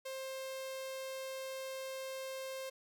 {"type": "tone with notch filter", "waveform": "sawtooth", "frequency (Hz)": 529, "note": "C5", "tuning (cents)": 19, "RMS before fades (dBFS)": -43, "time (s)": [0.05, 2.7], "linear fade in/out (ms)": 10, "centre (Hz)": 1300, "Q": 1.6, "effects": []}